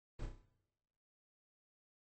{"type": "noise with echo", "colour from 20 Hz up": "brown", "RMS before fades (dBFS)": -43, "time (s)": [0.19, 0.26], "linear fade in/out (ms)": 5, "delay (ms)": 32, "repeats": 6, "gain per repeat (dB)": -5, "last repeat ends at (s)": 0.452, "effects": ["noise-tail reverb RT60 1.0 s tail -18 dB re dry", "MP3 32 kbps"]}